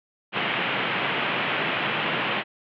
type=band-pass noise; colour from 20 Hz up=white; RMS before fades=-26 dBFS; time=0.32-2.44 s; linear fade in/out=50 ms; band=120 to 3100 Hz; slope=48 dB/octave; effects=none